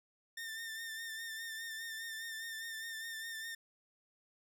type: tone with vibrato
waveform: sawtooth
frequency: 1803 Hz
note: A6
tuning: 42 cents sharp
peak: -38 dBFS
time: 0.37-3.55 s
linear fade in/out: 5 ms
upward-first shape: sine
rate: 4.9 Hz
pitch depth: 35 cents each way
effects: none